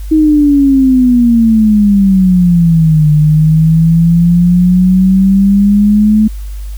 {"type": "exponential two-way sweep", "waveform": "sine", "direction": "down then up", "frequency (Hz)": [316.6, 150, 217.1], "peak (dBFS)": -4, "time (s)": [0.11, 6.28], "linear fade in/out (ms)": 10, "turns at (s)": 3.11, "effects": ["added 50 Hz sine -19 dBFS peak until 6.77 s", "white hiss -41 dBFS RMS until 6.77 s"]}